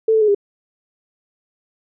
sine tone with pitch steps, 443.4 / 439.5 / 425.5 / 404.4 Hz, A4 / A4 / G#4 / G#4, +13 / -2 / +42 / -46 cents, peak -11 dBFS, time 0.08-0.348 s, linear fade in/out 5 ms, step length 67 ms, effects none

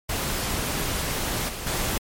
pink noise with level steps, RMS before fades -27 / -33 / -26 dBFS, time 0.09-1.98 s, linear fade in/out 5 ms, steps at 1.48 / 1.66 s, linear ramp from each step 10 ms, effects MP3 64 kbps

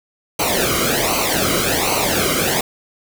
pink noise with flanger, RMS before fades -18 dBFS, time 0.39-2.61 s, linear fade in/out 5 ms, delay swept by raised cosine 0.57 to 1.16 ms, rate 1.3 Hz, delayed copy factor -0.8, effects none

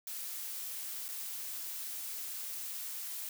blue noise with dropouts, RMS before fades -41 dBFS, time 0.07-3.29 s, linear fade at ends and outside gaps 2 ms, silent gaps 1.082-1.087 s, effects none

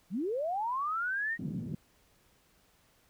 sine linear sweep, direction up, 155.56 to 1894 Hz, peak -30 dBFS, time 0.1-1.38 s, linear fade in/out 50 ms
white band-pass noise, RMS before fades -37 dBFS, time 1.39-1.75 s, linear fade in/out 5 ms, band 130 to 220 Hz, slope 24 dB/octave
effects pink hiss -67 dBFS RMS until 3.09 s

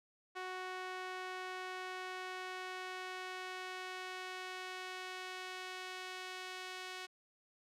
sawtooth tone with band-pass filter sweep, 370 Hz, F#4, in tune, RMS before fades -45 dBFS, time 0.35-7.07 s, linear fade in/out 20 ms, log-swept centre 1500 to 3000 Hz, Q 0.76, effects none

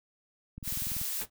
click train, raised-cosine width 5 ms, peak -29 dBFS, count 10, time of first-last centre 0.58-1.015 s, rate 20.7 Hz
blue noise, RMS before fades -34 dBFS, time 0.63-1.26 s, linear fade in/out 50 ms
pink noise with exponential decay, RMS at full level -33 dBFS, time 1.21-1.3 s, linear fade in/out 5 ms, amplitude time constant 18 ms
effects none

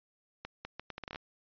accelerating click train, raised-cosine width 0.3 ms, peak -24 dBFS, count 11, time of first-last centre 0.45-1.159 s, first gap 200 ms, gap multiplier 0.73, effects resampled to 11025 Hz

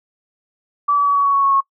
sine tone with pitch steps, 1154 / 1145.4 / 1136.8 / 1128.3 / 1119.9 / 1111.5 / 1103.2 / 1094.9 Hz, D6 / D6 / C#6 / C#6 / C#6 / C#6 / C#6 / C#6, -31 / -44 / +43 / +30 / +17 / +4 / -9 / -22 cents, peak -12 dBFS, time 0.88-1.608 s, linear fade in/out 10 ms, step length 91 ms, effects noise-tail reverb RT60 0.1 s tail -21 dB re dry

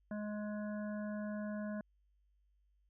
harmonic tone, 209.7 Hz, G#3, 17 cents sharp, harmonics 1 / 3 / 5 / 7 / 8, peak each -39 / -45 / -55 / -54 / -56 dBFS, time 0.11-1.81 s, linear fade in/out 2 ms, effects added 50 Hz sine -70 dBFS peak until 2.89 s

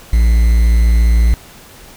triangle tone with quantisation, 57.1 Hz, A#1, 35 cents flat, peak -5 dBFS, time 0.13-1.34 s, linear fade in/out 0 ms, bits 5, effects pink hiss -39 dBFS RMS until 1.96 s

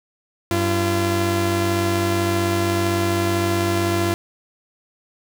sawtooth tone pair together, 95.7 / 341 Hz, G2 / F4, -41 / -41 cents, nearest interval octave + minor seventh, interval 2200 cents, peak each -18 / -16 dBFS, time 0.51-4.14 s, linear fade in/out 0 ms, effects none

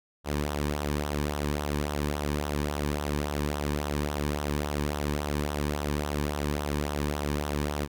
sawtooth tone with flanger, 73.42 Hz, D2, in tune, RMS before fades -30 dBFS, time 0.24-7.88 s, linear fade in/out 50 ms, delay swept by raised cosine 0.42 to 1.52 ms, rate 3.6 Hz, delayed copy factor -0.6, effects none

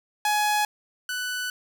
sawtooth tone pair in turn, 840 / 1491.1 Hz, G#5 / F#6, +19 / +13 cents, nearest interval minor seventh, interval 994 cents, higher second, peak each -17 / -24 dBFS, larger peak first, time 0.25-0.65 / 1.09-1.5 s, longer second, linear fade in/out 2 ms, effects none

